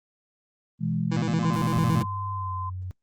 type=chord; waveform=sine; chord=E major; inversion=second; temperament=equal with one note detuned; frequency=123.47 / 164.81 / 209.8 Hz; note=B2 / E3 / G#3; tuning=0 / 0 / +18 cents; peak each=-30 / -26 / -29 dBFS; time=0.79-2.06 s; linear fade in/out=50 ms
type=tone with vibrato; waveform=25% pulse; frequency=138.59 Hz; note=C#3; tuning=in tune; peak=-22 dBFS; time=1.11-2.03 s; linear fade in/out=10 ms; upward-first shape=square; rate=8.9 Hz; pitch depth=280 cents each way
type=tone; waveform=sine; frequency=1031 Hz; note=C6; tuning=26 cents flat; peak=-31 dBFS; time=1.42-2.7 s; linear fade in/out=10 ms
type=tone with pitch glide; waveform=sine; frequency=99.2 to 92.02 Hz; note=G2 to F#2; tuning=+21 to -9 cents; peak=-31 dBFS; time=1.77-2.91 s; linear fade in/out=0 ms; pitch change=-130 cents; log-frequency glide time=2.32-2.53 s
effects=noise-tail reverb RT60 0.1 s tail -26 dB re dry + Opus 24 kbps